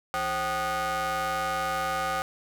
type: ring-modulated tone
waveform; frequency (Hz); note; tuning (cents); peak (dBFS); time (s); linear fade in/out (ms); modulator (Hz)
30% pulse; 233.4; A#3; +2; -21; 0.14-2.22; 0; 1000
effects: none